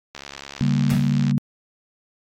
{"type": "click train", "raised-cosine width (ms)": 0.2, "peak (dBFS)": -17, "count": 82, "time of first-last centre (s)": [0.15, 1.31], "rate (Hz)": 69.8}
{"type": "chord", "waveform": "sine", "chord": "G diminished", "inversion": "second", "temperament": "just", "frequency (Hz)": [141.12, 196, 235.2], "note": ["Db3", "G3", "Bb3"], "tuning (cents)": [31, 0, 16], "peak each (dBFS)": [-19, -23, -22], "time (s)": [0.61, 1.38], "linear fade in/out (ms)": 0}
{"type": "noise with exponential decay", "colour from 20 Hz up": "pink", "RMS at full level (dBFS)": -29, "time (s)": [0.9, 1.19], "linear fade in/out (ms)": 0, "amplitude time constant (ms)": 63}
{"effects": ["AAC 48 kbps"]}